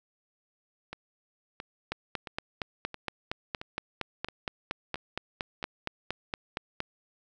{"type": "two click trains", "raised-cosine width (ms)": 0.3, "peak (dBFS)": [-22, -15], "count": [8, 22], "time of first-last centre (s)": [[0.93, 5.628], [1.92, 6.804]], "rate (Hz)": [1.49, 4.3], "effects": []}